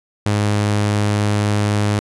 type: tone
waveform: sawtooth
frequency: 103.83 Hz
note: G#2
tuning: in tune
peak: -11 dBFS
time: 0.26-1.99 s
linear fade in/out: 0 ms
effects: resampled to 24000 Hz